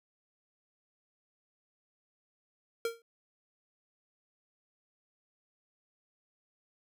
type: tone with exponential decay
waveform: square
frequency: 461.9 Hz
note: A#4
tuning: 16 cents flat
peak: -28 dBFS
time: 2.85-3.02 s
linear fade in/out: 2 ms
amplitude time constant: 36 ms
effects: none